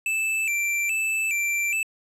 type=tone with vibrato; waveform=square; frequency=2489 Hz; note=D#7; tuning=in tune; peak=-23 dBFS; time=0.06-1.83 s; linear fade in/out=2 ms; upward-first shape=square; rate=1.2 Hz; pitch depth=98 cents each way; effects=low-pass 12000 Hz 12 dB/octave